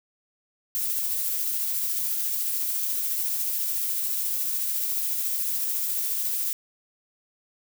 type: noise with tremolo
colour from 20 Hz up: violet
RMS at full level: -26 dBFS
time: 0.75-6.53 s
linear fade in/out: 0 ms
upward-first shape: triangle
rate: 14 Hz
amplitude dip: 25%
effects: none